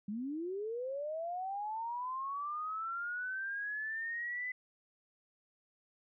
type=linear sweep; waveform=sine; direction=up; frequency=196 to 2017 Hz; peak=-36 dBFS; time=0.08-4.52 s; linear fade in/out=5 ms; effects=none